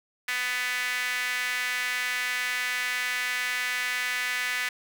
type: tone with high-pass filter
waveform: sawtooth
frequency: 249 Hz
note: B3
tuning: 14 cents sharp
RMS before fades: -29 dBFS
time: 0.28-4.69 s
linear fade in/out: 5 ms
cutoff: 1900 Hz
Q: 3.4
effects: none